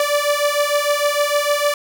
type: beating tone pair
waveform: sawtooth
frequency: 580 / 586.6 Hz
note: D5 / D5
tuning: -22 / -2 cents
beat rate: 6.6 Hz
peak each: -15 dBFS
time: 0-1.74 s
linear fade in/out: 2 ms
effects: none